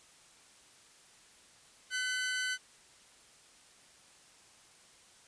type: tone pair together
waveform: sawtooth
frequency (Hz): 1514 / 2021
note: F#6 / B6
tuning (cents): +39 / +39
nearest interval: perfect fourth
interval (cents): 500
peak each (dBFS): -29 / -38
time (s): 1.9-2.58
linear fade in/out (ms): 50
effects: white hiss -60 dBFS RMS until 5.27 s + resampled to 22050 Hz